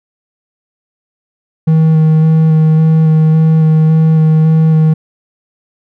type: tone with vibrato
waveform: triangle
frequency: 158.4 Hz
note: D#3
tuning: 31 cents sharp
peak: -3 dBFS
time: 1.67-4.94 s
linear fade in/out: 10 ms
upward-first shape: square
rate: 1.8 Hz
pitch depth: 11 cents each way
effects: none